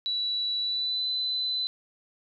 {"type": "tone with pitch glide", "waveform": "sine", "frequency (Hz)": [3936, 4016], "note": ["B7", "B7"], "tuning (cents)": [-7, 28], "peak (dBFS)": -26, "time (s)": [0.06, 1.67], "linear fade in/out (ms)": 0, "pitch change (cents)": 35, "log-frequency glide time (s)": [0.6, 1.06], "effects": []}